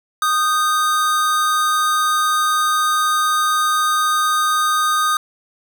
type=tone pair together; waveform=square; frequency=1237 / 1552.1 Hz; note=D#6 / G6; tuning=-10 / -18 cents; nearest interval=major third; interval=392 cents; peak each=-16 / -25 dBFS; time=0.22-5.17 s; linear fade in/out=2 ms; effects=none